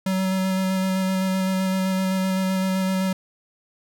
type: tone with vibrato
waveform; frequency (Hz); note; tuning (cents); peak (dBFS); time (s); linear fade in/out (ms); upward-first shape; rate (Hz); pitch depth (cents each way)
square; 188.8; F#3; +35; -21; 0.06-3.13; 5; square; 7.8; 11
effects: none